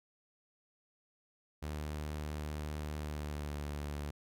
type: tone with pitch glide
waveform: sawtooth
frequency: 75.4 to 73.25 Hz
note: D2 to D2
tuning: +46 to -4 cents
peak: -34 dBFS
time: 1.62-4.11 s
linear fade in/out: 10 ms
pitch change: -50 cents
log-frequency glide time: 3.05-3.56 s
effects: none